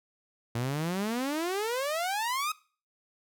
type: exponential sweep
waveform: sawtooth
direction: up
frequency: 114 to 1284 Hz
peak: -25 dBFS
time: 0.55-2.52 s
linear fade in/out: 5 ms
effects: noise-tail reverb RT60 0.4 s tail -21 dB re dry